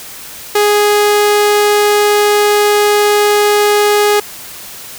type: tone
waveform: sawtooth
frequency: 414.9 Hz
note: G#4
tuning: 2 cents flat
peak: -4 dBFS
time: 0.55-4.2 s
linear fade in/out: 5 ms
effects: white hiss -30 dBFS RMS until 4.98 s